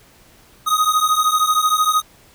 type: beating tone pair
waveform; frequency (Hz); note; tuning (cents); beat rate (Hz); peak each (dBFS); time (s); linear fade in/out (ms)
square; 1244.5 / 1257.5; D#6 / D#6; 0 / +18; 13; -18 / -18; 0.66-2.02; 20
effects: pink hiss -50 dBFS RMS until 2.34 s